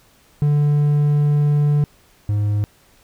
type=tone pair in turn; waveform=triangle; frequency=146.83 / 103.82 Hz; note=D3 / G#2; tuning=0 / 0 cents; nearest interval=tritone; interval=600 cents; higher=first; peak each=-11 / -14 dBFS; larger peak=first; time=0.42-1.84 / 2.29-2.64 s; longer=first; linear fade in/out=0 ms; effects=pink hiss -54 dBFS RMS until 3.03 s